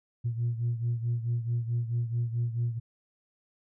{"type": "beating tone pair", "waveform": "sine", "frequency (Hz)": [117.3, 121.9], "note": ["A#2", "B2"], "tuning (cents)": [11, -22], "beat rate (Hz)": 4.6, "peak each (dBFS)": [-27, -32], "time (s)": [0.24, 2.8], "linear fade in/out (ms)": 20, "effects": ["tanh soft clip ceiling -22 dBFS"]}